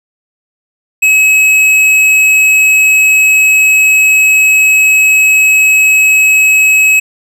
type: tone with tanh clipping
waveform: triangle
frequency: 2564 Hz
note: E7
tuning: 49 cents flat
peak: -6 dBFS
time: 1.02-7 s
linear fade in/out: 10 ms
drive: 16 dB
effects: none